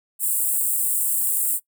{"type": "high-pass noise", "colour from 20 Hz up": "pink", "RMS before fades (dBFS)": -22, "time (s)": [0.19, 1.6], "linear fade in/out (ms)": 50, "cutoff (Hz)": 7800, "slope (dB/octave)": 96, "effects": ["noise-tail reverb RT60 0.1 s tail -20 dB re dry"]}